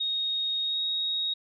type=tone with pitch glide; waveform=sine; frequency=3735 to 3768 Hz; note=A#7 to A#7; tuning=+3 to +18 cents; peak=-26 dBFS; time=0-1.34 s; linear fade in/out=10 ms; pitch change=+15 cents; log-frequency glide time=0.62-0.8 s; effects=none